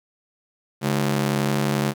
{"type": "ring-modulated tone", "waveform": "sawtooth", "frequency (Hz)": 173.6, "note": "F3", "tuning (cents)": -10, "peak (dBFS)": -13, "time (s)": [0.81, 1.94], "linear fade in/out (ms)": 50, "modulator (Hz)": 35.8, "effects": ["9-bit"]}